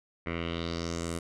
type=tone with low-pass filter sweep; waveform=10% pulse; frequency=84.2 Hz; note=E2; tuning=37 cents sharp; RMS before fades=-34 dBFS; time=0.26-1.19 s; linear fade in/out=5 ms; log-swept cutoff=2100 to 9800 Hz; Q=3; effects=none